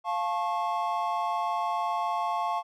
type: chord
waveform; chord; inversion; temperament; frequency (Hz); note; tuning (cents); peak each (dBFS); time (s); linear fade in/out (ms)
triangle; F augmented; none; just; 698.5 / 873.1 / 1091.3; F5 / A5 / C#6; 0 / -14 / -27; -29; 0.04-2.63; 50
effects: none